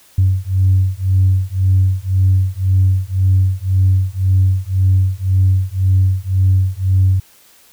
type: beating tone pair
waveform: sine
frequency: 93.5 / 95.4 Hz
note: F#2 / G2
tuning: +19 / -47 cents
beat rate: 1.9 Hz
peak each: -13 dBFS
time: 0.18-7.2 s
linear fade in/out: 5 ms
effects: tanh soft clip ceiling -4 dBFS + white hiss -48 dBFS RMS until 7.72 s